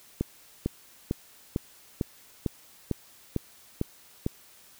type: click train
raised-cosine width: 3 ms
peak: -13 dBFS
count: 10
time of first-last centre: 0.21-4.264 s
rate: 2.22 Hz
effects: white hiss -55 dBFS RMS until 4.79 s